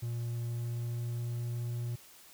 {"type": "tone with pitch glide", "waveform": "triangle", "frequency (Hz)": [118.1, 119.54], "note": ["A#2", "A#2"], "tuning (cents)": [23, 44], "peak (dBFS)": -31, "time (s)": [0.02, 1.96], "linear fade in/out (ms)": 10, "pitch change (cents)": 21, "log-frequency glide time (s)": [0.38, 1.76], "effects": ["white hiss -56 dBFS RMS until 2.33 s"]}